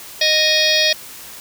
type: harmonic tone with a mistuned harmonic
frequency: 620 Hz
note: D#5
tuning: 6 cents flat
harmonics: 1 / 3 / 4 / 5 / 6 / 7 / 8 / 9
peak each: -21 / -21 / -21 / -21 / -21 / -21 / -21 / -21 dBFS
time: 0.21-0.93 s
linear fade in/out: 5 ms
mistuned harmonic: 5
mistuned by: +110 cents
effects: white hiss -36 dBFS RMS until 1.4 s